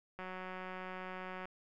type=click train; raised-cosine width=0.5 ms; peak=-30 dBFS; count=235; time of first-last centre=0.19-1.455 s; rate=185 Hz; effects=none